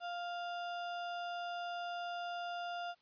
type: tone with sample-and-hold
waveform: sine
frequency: 698.5 Hz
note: F5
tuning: in tune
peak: -38 dBFS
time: 0-2.95 s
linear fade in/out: 50 ms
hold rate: 2100 Hz
effects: white hiss -72 dBFS RMS until 3.01 s + resampled to 11025 Hz